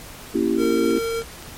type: chord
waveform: sine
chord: A# diminished seventh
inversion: none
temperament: equal with one note detuned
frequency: 233.1 / 277.2 / 334.4 / 392 Hz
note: A#3 / C#4 / E4 / G4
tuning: 0 / 0 / +25 / 0 cents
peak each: -24 / -24 / -21 / -24 dBFS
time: 0.34-0.99 s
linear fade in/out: 10 ms
type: tone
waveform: square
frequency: 457.8 Hz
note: A#4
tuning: 31 cents flat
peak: -23 dBFS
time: 0.57-1.24 s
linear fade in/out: 50 ms
type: clicks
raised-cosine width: 0.2 ms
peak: -20 dBFS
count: 4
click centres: 0.907 / 0.975 / 1.219 / 1.425 s
effects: pink hiss -39 dBFS RMS until 1.57 s + MP3 64 kbps